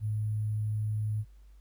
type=tone with sample-and-hold; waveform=sine; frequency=106.9 Hz; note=A2; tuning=49 cents flat; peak=-28 dBFS; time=0-1.25 s; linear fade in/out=50 ms; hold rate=11025 Hz; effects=added 50 Hz sine -51 dBFS peak until 1.6 s + pink hiss -72 dBFS RMS until 1.6 s